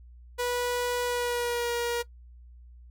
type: tone with pitch glide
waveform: sawtooth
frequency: 488.9 to 475.3 Hz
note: B4 to A#4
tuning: -18 to +34 cents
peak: -23 dBFS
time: 0.38-2.03 s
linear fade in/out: 20 ms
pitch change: -48 cents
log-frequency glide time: 1.05-1.71 s
effects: noise-tail reverb RT60 0.1 s tail -19 dB re dry + added 60 Hz sine -47 dBFS peak until 2.9 s